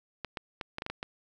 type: clicks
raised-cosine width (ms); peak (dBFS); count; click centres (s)
0.3; -19; 8; 0.247 / 0.372 / 0.612 / 0.784 / 0.821 / 0.864 / 0.9 / 1.029
effects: none